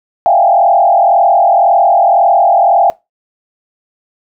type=tone with frequency modulation; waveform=sine; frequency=740 Hz; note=F#5; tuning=in tune; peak=-5 dBFS; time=0.26-2.9 s; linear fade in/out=0 ms; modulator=41.9 Hz; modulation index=2; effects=noise-tail reverb RT60 0.2 s tail -21 dB re dry